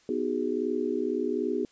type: chord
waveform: sine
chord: G# minor seventh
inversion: first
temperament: just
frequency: 249.2 / 311.5 / 373.8 / 415.3 Hz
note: B3 / D#4 / F#4 / G#4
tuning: +16 / +2 / +18 / 0 cents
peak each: -32 / -32 / -31 / -31 dBFS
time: 0.09-1.65 s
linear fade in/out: 2 ms
effects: white hiss -62 dBFS RMS until 1.71 s + resampled to 16000 Hz